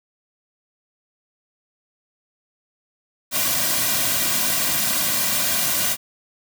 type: noise with comb filter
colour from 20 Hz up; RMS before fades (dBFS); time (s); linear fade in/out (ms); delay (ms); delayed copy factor
white; -21; 3.31-5.97; 50; 2.3; -0.75
effects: none